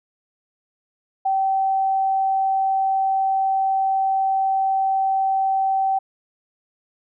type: tone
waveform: sine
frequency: 772 Hz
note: G5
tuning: 27 cents flat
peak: -17 dBFS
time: 1.25-5.99 s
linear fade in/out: 10 ms
effects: none